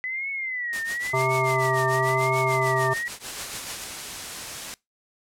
sine tone with vibrato, 2000 Hz, B6, 21 cents sharp, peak -27 dBFS, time 0.04-3.08 s, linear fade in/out 0 ms, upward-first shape triangle, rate 0.96 Hz, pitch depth 180 cents each way
white noise with tremolo, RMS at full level -32 dBFS, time 0.73-3.84 s, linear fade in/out 0 ms, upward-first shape triangle, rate 6.8 Hz, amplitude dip 95%
harmonic tone, 130.81 Hz, C3, in tune, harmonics 1 / 3 / 5 / 7 / 9, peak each -27 / -27 / -27 / -27 / -27 dBFS, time 1.13-2.94 s, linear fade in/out 10 ms
white noise, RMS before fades -34 dBFS, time 3.28-4.74 s, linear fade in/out 0 ms
effects noise-tail reverb RT60 0.2 s tail -23 dB re dry + low-pass 10000 Hz 12 dB/octave

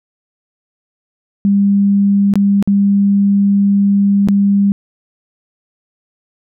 sine tone with dropouts, 200 Hz, G3, 35 cents sharp, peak -8 dBFS, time 1.45-4.72 s, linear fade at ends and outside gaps 0 ms, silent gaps 2.338-2.356 / 2.626-2.675 / 4.275-4.286 s, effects none

